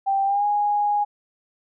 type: tone with pitch glide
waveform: sine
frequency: 785 to 825.9 Hz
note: G5 to G#5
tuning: +2 to -10 cents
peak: -18 dBFS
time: 0.06-1.05 s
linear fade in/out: 20 ms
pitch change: +88 cents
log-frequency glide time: 0.25-0.45 s
effects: none